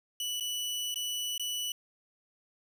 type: tone with dropouts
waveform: sawtooth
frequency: 2960 Hz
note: F#7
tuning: in tune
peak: -29 dBFS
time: 0.2-1.72 s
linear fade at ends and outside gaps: 2 ms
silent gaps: 0.399-0.407 / 0.943-0.958 / 1.379-1.396 s
effects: none